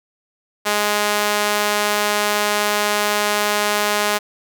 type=tone with high-pass filter; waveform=sawtooth; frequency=207.9 Hz; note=G#3; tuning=2 cents sharp; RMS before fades=-19 dBFS; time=0.65-4.19 s; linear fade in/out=20 ms; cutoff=650 Hz; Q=0.67; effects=none